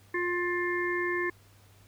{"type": "harmonic tone", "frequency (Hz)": 352.9, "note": "F4", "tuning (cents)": 18, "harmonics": [1, 3, 5, 6], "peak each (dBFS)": [-30, -36, -32, -36], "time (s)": [0.14, 1.3], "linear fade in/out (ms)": 5, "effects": ["added 99 Hz sine -57 dBFS peak until 1.87 s", "pink hiss -61 dBFS RMS until 1.87 s"]}